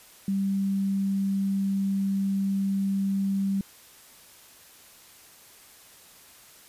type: tone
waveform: sine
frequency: 195.7 Hz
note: G3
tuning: 3 cents flat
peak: -23 dBFS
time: 0.28-3.61 s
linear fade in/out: 2 ms
effects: white hiss -52 dBFS RMS until 6.68 s + resampled to 32000 Hz